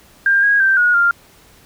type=tone with pitch steps; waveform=sine; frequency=1597 / 1642 / 1565 / 1448 / 1396 Hz; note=G6 / G#6 / G6 / F#6 / F6; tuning=+32 / -20 / -3 / -38 / -1 cents; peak=-10 dBFS; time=0.26-1.11 s; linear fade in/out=2 ms; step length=170 ms; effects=pink hiss -48 dBFS RMS until 1.65 s